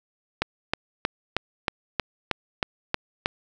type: click train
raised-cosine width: 0.3 ms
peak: -6 dBFS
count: 10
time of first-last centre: 0.42-3.259 s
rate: 3.17 Hz
effects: none